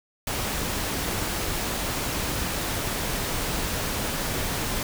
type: noise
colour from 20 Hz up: pink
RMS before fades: -28 dBFS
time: 0.27-4.83 s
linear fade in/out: 2 ms
effects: none